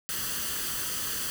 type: noise with comb filter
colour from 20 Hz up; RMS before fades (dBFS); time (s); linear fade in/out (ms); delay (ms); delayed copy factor
white; -32; 0.09-1.3; 0; 0.65; +0.6
effects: none